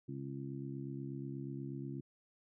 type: harmonic tone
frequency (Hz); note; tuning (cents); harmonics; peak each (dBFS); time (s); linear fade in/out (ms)
68.3; C#2; -25; 2 / 3 / 4 / 5; -43 / -49 / -46 / -48; 0.08-2.01; 10
effects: none